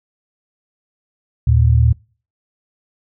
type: tone pair together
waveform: sine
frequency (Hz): 76.95 / 115.3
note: D#2 / A#2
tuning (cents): -19 / -19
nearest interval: perfect fifth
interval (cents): 700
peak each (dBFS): -12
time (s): 1.47-1.93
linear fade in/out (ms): 5
effects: noise-tail reverb RT60 0.4 s tail -25 dB re dry